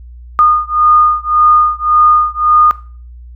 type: beating tone pair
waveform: sine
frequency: 1223 / 1224.8 Hz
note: D#6 / D#6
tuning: -30 / -28 cents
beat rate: 1.8 Hz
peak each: -10 dBFS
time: 0.39-2.71 s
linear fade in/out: 0 ms
effects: noise-tail reverb RT60 0.4 s tail -17 dB re dry + added 60 Hz sine -30 dBFS peak until 3.35 s